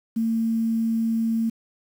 sine tone with quantisation, 226.3 Hz, A3, 49 cents sharp, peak -20 dBFS, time 0.16-1.5 s, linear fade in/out 10 ms, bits 8, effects none

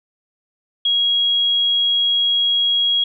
sine tone, 3300 Hz, G#7, 12 cents flat, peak -14 dBFS, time 0.85-3.04 s, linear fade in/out 5 ms, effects none

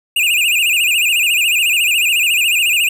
square tone with vibrato, 2631 Hz, E7, 4 cents flat, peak -12 dBFS, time 0.16-2.89 s, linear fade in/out 5 ms, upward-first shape sine, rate 14 Hz, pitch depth 160 cents each way, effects none

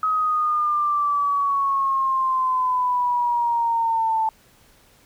sine exponential sweep, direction down, 1273 to 880 Hz, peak -18 dBFS, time 0.03-4.29 s, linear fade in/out 2 ms, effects pink hiss -55 dBFS RMS until 5.05 s

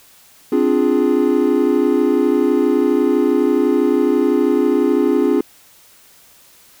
triangle chord, D half-diminished seventh, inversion third, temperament equal, 261.6 / 293.7 / 349.2 / 415.3 Hz, C4 / D4 / F4 / Ab4, 0 / 0 / 0 / 0 cents, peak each -16 dBFS, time 0.52-5.41 s, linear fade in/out 5 ms, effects white hiss -48 dBFS RMS until 6.8 s

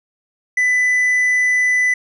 triangle tone, 1996 Hz, B6, 18 cents sharp, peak -11 dBFS, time 0.57-1.94 s, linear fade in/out 5 ms, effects resampled to 24000 Hz

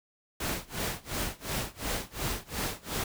pink noise with tremolo, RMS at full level -31 dBFS, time 0.4-3.04 s, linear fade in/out 5 ms, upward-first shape sine, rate 2.8 Hz, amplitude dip 95%, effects none

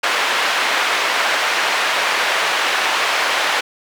white band-pass noise, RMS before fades -18 dBFS, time 0.03-3.61 s, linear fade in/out 10 ms, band 630 to 2400 Hz, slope 12 dB/octave, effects none

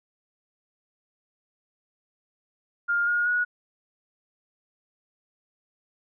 sine tone with pitch steps, 1407 / 1430 / 1458 Hz, F6 / F6 / F#6, +12 / +41 / -26 cents, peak -21 dBFS, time 2.88-3.45 s, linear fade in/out 20 ms, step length 190 ms, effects none

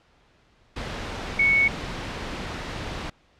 sine tone in noise, 2217 Hz, C#7, in tune, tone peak -16 dBFS, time 1.39-1.68 s, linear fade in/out 5 ms, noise pink, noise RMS -32 dBFS, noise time 0.76-3.1 s, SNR +13 dB, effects pink hiss -60 dBFS RMS until 3.39 s + low-pass 4000 Hz 12 dB/octave

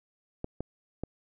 clicks, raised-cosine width 2 ms, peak -20 dBFS, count 3, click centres 0.444 / 0.606 / 1.036 s, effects none

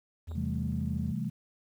triangle tone with pitch glide, 81.8 to 82.37 Hz, E2 to E2, -13 to -1 cents, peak -33 dBFS, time 0.27-1.13 s, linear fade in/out 20 ms, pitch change +12 cents, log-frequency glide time 0.62-0.74 s
clicks, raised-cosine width 1 ms, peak -38 / -34 dBFS, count 2, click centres 0.312 / 0.317 s
sine chord, A minor seventh, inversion first, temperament equal with one note detuned, 130.81 / 164.81 / 197.13 / 220 Hz, C3 / E3 / G3 / A3, 0 / 0 / +10 / 0 cents, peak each -36 dBFS, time 0.35-1.3 s, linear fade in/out 10 ms
effects 10-bit

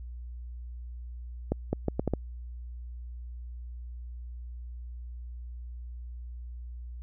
accelerating click train, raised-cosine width 2 ms, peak -13 dBFS, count 6, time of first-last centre 1.52-2.137 s, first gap 210 ms, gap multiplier 0.73, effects added 60 Hz sine -38 dBFS peak until 7.02 s

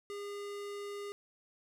square tone with low-pass filter, 406.5 Hz, G#4, 37 cents flat, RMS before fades -42 dBFS, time 0.1-1.12 s, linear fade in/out 0 ms, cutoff 12000 Hz, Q 0.61, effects none

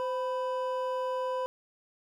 triangle tone pair together, 516.4 / 993 Hz, C5 / B5, -23 / +9 cents, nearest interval major seventh, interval 1132 cents, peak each -29 / -32 dBFS, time 0-1.46 s, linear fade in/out 0 ms, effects none

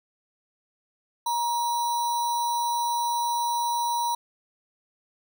sine tone with sample-and-hold, 946 Hz, A#5, 25 cents sharp, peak -23 dBFS, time 1.26-4.15 s, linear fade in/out 5 ms, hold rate 4900 Hz, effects none

